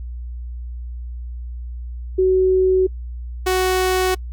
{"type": "tone pair in turn", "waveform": ["sine", "sawtooth"], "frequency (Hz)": [374.2, 371.2], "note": ["F#4", "F#4"], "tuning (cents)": [20, 6], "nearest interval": "unison", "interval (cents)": 14, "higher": "first", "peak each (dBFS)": -12, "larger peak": "neither", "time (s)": [[2.18, 2.87], [3.46, 4.15]], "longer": "neither", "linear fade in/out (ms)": 10, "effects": ["noise-tail reverb RT60 0.1 s tail -26 dB re dry", "added 60 Hz sine -27 dBFS peak until 4.32 s"]}